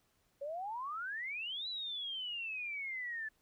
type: exponential two-way sweep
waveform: sine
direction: up then down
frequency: 545 to 4012 to 1728 Hz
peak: -38 dBFS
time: 0.41-3.29 s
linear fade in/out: 10 ms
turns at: 1.68 s
effects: pink hiss -75 dBFS RMS until 3.41 s